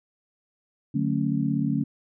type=chord; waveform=sine; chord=D major seventh; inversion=none; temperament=just; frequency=146.83 / 183.54 / 220.2 / 275.3 Hz; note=D3 / F#3 / A3 / C#4; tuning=0 / -14 / +2 / -12 cents; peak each=-27 / -30 / -27 / -27 dBFS; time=0.94-1.84 s; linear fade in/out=10 ms; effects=none